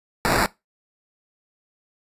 white noise with sample-and-hold, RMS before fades -20 dBFS, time 0.25-0.46 s, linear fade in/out 0 ms, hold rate 3150 Hz, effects noise-tail reverb RT60 0.2 s tail -20 dB re dry + resampled to 32000 Hz

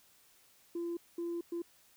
sine tone bursts at uneven times, 341.7 Hz, F4, 38 cents flat, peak -33 dBFS, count 3, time 0.75-0.97 / 1.18-1.41 / 1.52-1.62 s, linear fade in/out 5 ms, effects tanh soft clip ceiling -32 dBFS + white hiss -65 dBFS RMS until 1.96 s

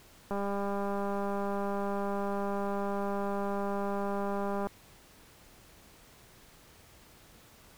click train, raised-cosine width 1 ms, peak -21 dBFS, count 873, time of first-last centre 0.31-4.67 s, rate 200 Hz, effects pink hiss -57 dBFS RMS until 7.77 s

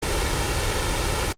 pink noise with comb filter, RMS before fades -23 dBFS, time 0.02-1.33 s, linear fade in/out 10 ms, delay 2.2 ms, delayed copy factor +0.6, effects low-pass 9000 Hz 12 dB/octave + Opus 32 kbps

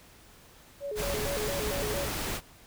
sine tone with vibrato, 489.3 Hz, B4, 16 cents flat, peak -32 dBFS, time 0.8-2.09 s, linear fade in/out 50 ms, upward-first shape square, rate 4.4 Hz, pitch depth 250 cents each way
pink noise, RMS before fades -33 dBFS, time 0.95-2.41 s, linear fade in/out 50 ms
effects pink hiss -55 dBFS RMS until 2.66 s

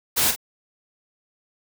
white noise with echo, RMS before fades -20 dBFS, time 0.16-0.32 s, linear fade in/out 20 ms, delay 42 ms, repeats 1, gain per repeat -8 dB, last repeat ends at 0.362 s, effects none

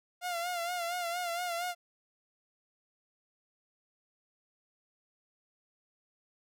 sawtooth tone with vibrato, 698.5 Hz, F5, in tune, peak -29 dBFS, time 0.21-1.75 s, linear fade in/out 50 ms, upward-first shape sine, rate 4.3 Hz, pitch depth 59 cents each way, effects none

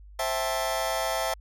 sawtooth chord, A minor seventh, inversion first, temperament just, 528 / 660 / 792 / 880 Hz, C5 / E5 / G5 / A5, +16 / +2 / +18 / 0 cents, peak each -29 / -25 / -30 / -29 dBFS, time 0.19-1.34 s, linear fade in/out 5 ms, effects added 50 Hz sine -45 dBFS peak until 1.4 s

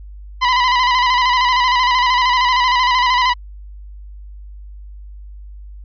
sawtooth tone with vibrato, 1000 Hz, B5, 21 cents sharp, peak -8 dBFS, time 0.41-3.34 s, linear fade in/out 20 ms, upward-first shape square, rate 13 Hz, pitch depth 45 cents each way, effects added 50 Hz sine -32 dBFS peak until 5.84 s + resampled to 11025 Hz

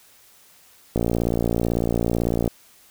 click train, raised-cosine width 2 ms, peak -8 dBFS, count 89, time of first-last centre 0.96-2.477 s, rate 58 Hz, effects white hiss -53 dBFS RMS until 2.9 s

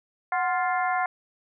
harmonic tone with a mistuned harmonic, 350 Hz, F4, 4 cents sharp, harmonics 2 / 3 / 4 / 5 / 6, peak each -25 / -29 / -31 / -33 / -35 dBFS, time 0.32-1.06 s, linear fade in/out 2 ms, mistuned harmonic 2, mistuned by +88 cents, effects none

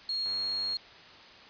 sine tone, 4282 Hz, C8, 39 cents sharp, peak -29 dBFS, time 0.09-0.77 s, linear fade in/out 2 ms
click train, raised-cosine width 0.5 ms, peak -34 dBFS, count 47, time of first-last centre 0.26-0.733 s, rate 97.3 Hz
effects white hiss -51 dBFS RMS until 1.49 s + resampled to 11025 Hz

